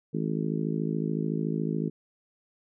harmonic tone, 53.8 Hz, A1, 38 cents flat, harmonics 3 / 4 / 5 / 6 / 7 / 8, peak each -30 / -32 / -34 / -36 / -37 / -38 dBFS, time 0.13-1.9 s, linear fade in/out 20 ms, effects none

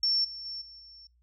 sine tone with level steps, 5430 Hz, F8, 50 cents flat, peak -23 / -38 / -35 / -46 / -48 dBFS, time 0.03-1.07 s, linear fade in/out 2 ms, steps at 0.24 / 0.45 / 0.61 / 0.79 s, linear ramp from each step 10 ms, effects noise-tail reverb RT60 0.2 s tail -25 dB re dry + added 60 Hz sine -63 dBFS peak until 1.22 s

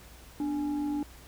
sine tone with frequency modulation, 293.7 Hz, D4, in tune, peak -28 dBFS, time 0.4-1.03 s, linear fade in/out 2 ms, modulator 540 Hz, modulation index 0.41, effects added 60 Hz sine -52 dBFS peak until 1.27 s + pink hiss -53 dBFS RMS until 1.27 s

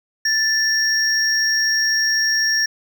triangle tone pair together, 1760 / 5588 Hz, A6 / F8, 0 / 0 cents, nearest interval octave + minor sixth, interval 2000 cents, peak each -17 dBFS, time 0.25-2.66 s, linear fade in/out 5 ms, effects none

